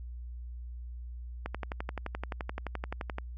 click train, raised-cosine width 0.5 ms, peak -20 dBFS, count 21, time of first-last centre 1.46-3.184 s, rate 11.6 Hz, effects added 60 Hz sine -39 dBFS peak until 3.37 s

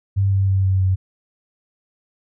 sine tone with pitch steps, 98.2 / 97.13 / 96.07 / 95.02 / 93.98 Hz, G2 / G2 / G2 / F#2 / F#2, +4 / -15 / -34 / +47 / +28 cents, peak -14 dBFS, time 0.16-0.96 s, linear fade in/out 20 ms, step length 160 ms, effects none

